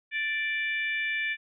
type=harmonic tone; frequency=587.3 Hz; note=D5; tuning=in tune; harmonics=3 / 4 / 5 / 6; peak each=-30 / -30 / -41 / -42 dBFS; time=0.11-1.37 s; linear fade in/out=50 ms; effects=none